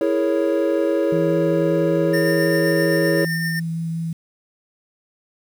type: chord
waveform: triangle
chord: A# half-diminished seventh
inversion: second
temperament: equal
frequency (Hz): 329.6 / 415.3 / 466.2 / 554.4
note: E4 / G#4 / A#4 / C#5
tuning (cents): 0 / 0 / 0 / 0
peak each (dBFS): -19 / -21 / -24 / -19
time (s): 0.01-3.25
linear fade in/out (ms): 2
type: tone with vibrato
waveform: sine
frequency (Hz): 164.81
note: E3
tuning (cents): 0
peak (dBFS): -22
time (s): 1.12-4.13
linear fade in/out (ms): 5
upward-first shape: sine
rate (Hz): 5.3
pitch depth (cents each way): 9
type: tone with tremolo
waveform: square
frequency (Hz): 1810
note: A6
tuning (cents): +48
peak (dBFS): -23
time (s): 2.13-3.6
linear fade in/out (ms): 10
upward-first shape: sine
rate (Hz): 7.7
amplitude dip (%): 30
effects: 8-bit